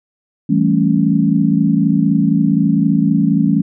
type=chord; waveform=sine; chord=A dominant seventh; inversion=second; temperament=equal; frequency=164.81 / 196 / 220 / 277.2 Hz; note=E3 / G3 / A3 / C#4; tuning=0 / 0 / 0 / 0 cents; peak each=-16 dBFS; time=0.49-3.62 s; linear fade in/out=10 ms; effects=none